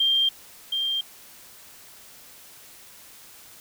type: tone with echo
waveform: sine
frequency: 3183 Hz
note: G7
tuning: 26 cents sharp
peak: -18 dBFS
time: 0-0.29 s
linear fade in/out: 5 ms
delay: 720 ms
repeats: 1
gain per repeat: -5 dB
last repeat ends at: 1.01 s
effects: white hiss -48 dBFS RMS until 3.6 s